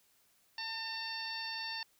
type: harmonic tone with a mistuned harmonic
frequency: 903 Hz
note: A5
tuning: 45 cents sharp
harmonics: 1 / 2 / 3 / 4 / 5 / 6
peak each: -46 / -44 / -46 / -49 / -41 / -49 dBFS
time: 0.58-1.83 s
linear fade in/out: 2 ms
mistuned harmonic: 1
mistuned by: -18 cents
effects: white hiss -70 dBFS RMS until 1.99 s